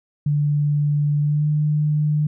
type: tone with pitch glide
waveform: sine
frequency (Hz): 146.83 to 150.44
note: D3 to D3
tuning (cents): 0 to +42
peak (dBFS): -16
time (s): 0.26-2.27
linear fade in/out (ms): 5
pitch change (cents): +42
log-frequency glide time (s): 1.2-1.49
effects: none